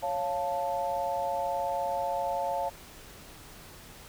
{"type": "chord", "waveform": "sine", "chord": "Db augmented", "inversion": "none", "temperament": "equal", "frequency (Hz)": [554.4, 698.5, 880], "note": ["Db5", "F5", "A5"], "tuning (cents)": [0, 0, 0], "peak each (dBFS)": [-33, -32, -32], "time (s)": [0.02, 2.7], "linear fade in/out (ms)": 20, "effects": ["pink hiss -49 dBFS RMS until 4.08 s"]}